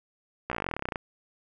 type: slowing click train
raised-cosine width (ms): 0.5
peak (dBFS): -15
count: 20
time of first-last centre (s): 0.5-0.958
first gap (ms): 15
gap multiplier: 1.05
effects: none